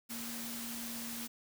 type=tone in noise; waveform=sine; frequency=233.1 Hz; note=A#3; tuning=in tune; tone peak=-44 dBFS; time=0.09-1.28 s; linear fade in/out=20 ms; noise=white; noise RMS=-43 dBFS; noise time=0.09-1.28 s; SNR=-4 dB; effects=none